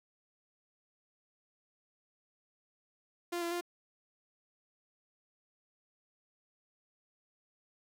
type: tone with pitch steps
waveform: sawtooth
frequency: 347.5 / 341 / 349.4 Hz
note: F4 / F4 / F4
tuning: -9 / -41 / +1 cents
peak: -30 dBFS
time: 3.32-3.611 s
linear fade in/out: 10 ms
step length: 97 ms
effects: 12-bit